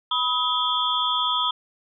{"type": "tone cluster", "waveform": "sine", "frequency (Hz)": [984, 1268, 3208, 3444], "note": ["B5", "D#6", "G7", "A7"], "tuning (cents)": [-7, 32, 39, -38], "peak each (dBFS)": -26, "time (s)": [0.11, 1.51], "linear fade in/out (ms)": 5, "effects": []}